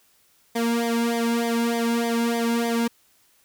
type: tone with flanger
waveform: sawtooth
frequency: 233.1 Hz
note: A#3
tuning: in tune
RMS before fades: -23 dBFS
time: 0.55-2.88 s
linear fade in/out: 10 ms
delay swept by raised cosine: 0.72 to 1.66 ms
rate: 3.3 Hz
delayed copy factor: -1
effects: white hiss -61 dBFS RMS until 3.44 s